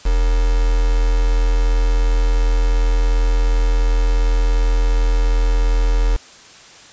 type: tone with quantisation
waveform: sine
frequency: 41.38 Hz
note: E1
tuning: 7 cents sharp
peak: -12 dBFS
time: 0.05-6.17 s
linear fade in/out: 10 ms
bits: 4
effects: white hiss -42 dBFS RMS until 6.92 s + resampled to 16000 Hz